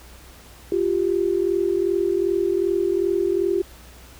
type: tone pair together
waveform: sine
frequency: 349.2 / 391.8 Hz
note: F4 / G4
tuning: 0 / -1 cents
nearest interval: major second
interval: 199 cents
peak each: -21 dBFS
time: 0.72-3.62 s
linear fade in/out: 2 ms
effects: added 61 Hz sine -46 dBFS peak until 4.19 s + pink hiss -47 dBFS RMS until 4.19 s